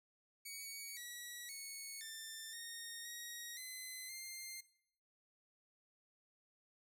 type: tone with pitch steps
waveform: 10% pulse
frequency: 2249 / 1931 / 2211 / 1784 / 1851 / 1889 / 2037 / 2102 Hz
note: C#7 / B6 / C#7 / A6 / A#6 / A#6 / C7 / C7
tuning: +24 / -39 / -5 / +23 / -13 / +22 / -47 / +7 cents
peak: -38 dBFS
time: 0.45-4.61 s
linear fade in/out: 10 ms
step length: 520 ms
effects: noise-tail reverb RT60 0.7 s tail -17 dB re dry